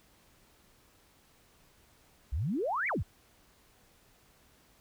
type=exponential two-way sweep; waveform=sine; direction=up then down; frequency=58.27 to 2382 to 58.27 Hz; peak=-29 dBFS; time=2.32-3.03 s; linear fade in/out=10 ms; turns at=2.88 s; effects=pink hiss -64 dBFS RMS until 4.8 s